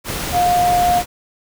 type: tone in noise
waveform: sine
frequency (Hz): 710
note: F5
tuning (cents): +28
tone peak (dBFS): -12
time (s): 0.32-1.03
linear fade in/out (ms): 50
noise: pink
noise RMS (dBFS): -24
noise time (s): 0.04-1.06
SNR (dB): +9
effects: none